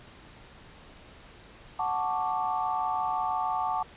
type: chord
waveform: sine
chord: D major seventh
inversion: first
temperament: equal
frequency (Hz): 740 / 880 / 1108.7 / 1174.7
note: F#5 / A5 / C#6 / D6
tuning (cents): 0 / 0 / 0 / 0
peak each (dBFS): -31 / -30 / -36 / -33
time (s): 1.79-3.83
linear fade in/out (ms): 5
effects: pink hiss -51 dBFS RMS until 3.96 s + resampled to 8000 Hz